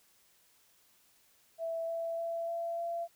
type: tone with pitch steps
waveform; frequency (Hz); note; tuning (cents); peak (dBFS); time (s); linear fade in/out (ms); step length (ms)
sine; 660 / 665 / 670 / 675 / 680.1; E5 / E5 / E5 / E5 / F5; +2 / +15 / +28 / +41 / -46; -33; 1.58-3.08; 50; 300
effects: white hiss -67 dBFS RMS until 3.15 s